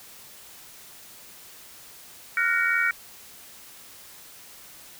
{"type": "chord", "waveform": "sine", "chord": "Gb major seventh", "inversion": "third", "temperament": "equal with one note detuned", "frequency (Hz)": [1396.9, 1480, 1864.7, 2273], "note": ["F6", "Gb6", "Bb6", "Db7"], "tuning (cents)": [0, 0, 0, 43], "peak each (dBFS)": -26, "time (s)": [2.37, 2.91], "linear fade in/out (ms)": 2, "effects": ["white hiss -47 dBFS RMS until 4.99 s"]}